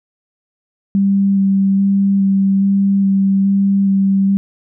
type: tone with vibrato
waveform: sine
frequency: 196 Hz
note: G3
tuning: in tune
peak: -10 dBFS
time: 0.95-4.37 s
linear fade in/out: 0 ms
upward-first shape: square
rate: 1.2 Hz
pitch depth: 10 cents each way
effects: none